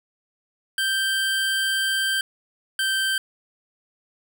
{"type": "tone pair in turn", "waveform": "25% pulse", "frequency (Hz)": [1568, 1560.2], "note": ["G6", "G6"], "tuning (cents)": [0, -9], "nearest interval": "unison", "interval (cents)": 9, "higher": "first", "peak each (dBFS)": -17, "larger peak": "neither", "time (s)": [[0.78, 2.21], [2.79, 3.18]], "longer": "first", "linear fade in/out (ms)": 2, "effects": []}